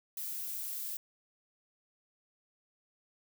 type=noise; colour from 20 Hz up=violet; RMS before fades=-39 dBFS; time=0.17-0.97 s; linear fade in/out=2 ms; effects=none